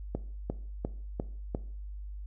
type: click train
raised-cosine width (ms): 2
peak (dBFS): -18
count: 5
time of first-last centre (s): 0.15-1.549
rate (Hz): 2.86
effects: noise-tail reverb RT60 0.5 s tail -17 dB re dry + added 50 Hz sine -38 dBFS peak until 2.26 s